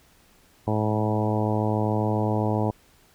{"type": "harmonic tone with a mistuned harmonic", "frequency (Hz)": 107.4, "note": "A2", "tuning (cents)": -41, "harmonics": [1, 2, 3, 4, 5, 6, 7, 8, 9], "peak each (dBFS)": [-25, -28, -30, -31, -32, -33, -33, -34, -35], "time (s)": [0.67, 2.71], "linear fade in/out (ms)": 5, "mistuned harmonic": 1, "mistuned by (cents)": 16, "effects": ["pink hiss -58 dBFS RMS until 3.14 s"]}